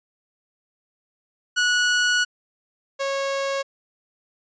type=tone pair in turn; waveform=sawtooth; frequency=1466 / 549.1 Hz; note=F#6 / C#5; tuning=-16 / -17 cents; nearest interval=octave + perfect fourth; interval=1701 cents; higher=first; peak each=-14 / -19 dBFS; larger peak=first; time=1.56-2.25 / 2.99-3.63 s; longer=first; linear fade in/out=20 ms; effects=resampled to 16000 Hz